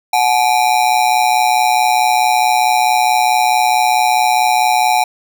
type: ring-modulated tone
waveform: square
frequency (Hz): 794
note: G5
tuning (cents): +22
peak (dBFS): -8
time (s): 0.13-5.04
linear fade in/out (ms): 5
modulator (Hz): 62.3
effects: none